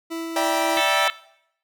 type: tone with tremolo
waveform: 40% pulse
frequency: 329.6 Hz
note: E4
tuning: in tune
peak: -26 dBFS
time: 0.1-0.81 s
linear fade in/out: 20 ms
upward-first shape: sine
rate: 3.7 Hz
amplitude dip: 25%
type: chord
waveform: 40% pulse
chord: E minor seventh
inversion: third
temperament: equal with one note detuned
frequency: 587.3 / 659.3 / 784 / 962.4 Hz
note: D5 / E5 / G5 / B5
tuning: 0 / 0 / 0 / -45 cents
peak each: -25 dBFS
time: 0.36-1.08 s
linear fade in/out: 2 ms
type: harmonic tone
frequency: 440 Hz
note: A4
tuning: in tune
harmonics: 3 / 4 / 5 / 6 / 7 / 8 / 9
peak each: -26 / -27 / -28 / -29 / -29 / -30 / -31 dBFS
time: 0.77-1.1 s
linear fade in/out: 0 ms
effects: noise-tail reverb RT60 0.7 s tail -19 dB re dry